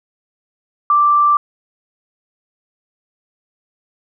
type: tone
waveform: sine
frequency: 1174.7 Hz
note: D6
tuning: in tune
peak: -9 dBFS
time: 0.9-1.37 s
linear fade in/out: 2 ms
effects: none